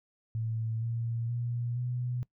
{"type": "tone with pitch steps", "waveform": "sine", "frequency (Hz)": [112.4, 115.96, 119.64, 123.43], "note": ["A2", "A#2", "A#2", "B2"], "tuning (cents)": [37, -9, 45, -1], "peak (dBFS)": -30, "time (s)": [0.35, 2.23], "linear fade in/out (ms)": 0, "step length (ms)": 470, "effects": ["noise-tail reverb RT60 0.1 s tail -21 dB re dry"]}